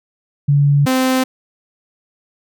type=tone pair in turn; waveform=sine / sawtooth; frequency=143 / 259.2 Hz; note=D3 / C4; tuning=-46 / -16 cents; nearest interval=minor seventh; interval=1030 cents; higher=second; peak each=-9 dBFS; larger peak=neither; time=0.48-0.86 / 0.86-1.24 s; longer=neither; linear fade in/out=10 ms; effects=none